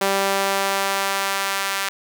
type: tone with high-pass filter sweep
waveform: sawtooth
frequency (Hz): 196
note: G3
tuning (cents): 0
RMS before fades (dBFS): -22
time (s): 0.01-1.89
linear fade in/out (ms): 5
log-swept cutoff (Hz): 490 to 1400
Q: 0.92
effects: none